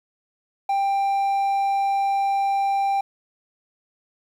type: tone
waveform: triangle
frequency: 790 Hz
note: G5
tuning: 13 cents sharp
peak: -17 dBFS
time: 0.69-3.01 s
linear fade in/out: 5 ms
effects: 9-bit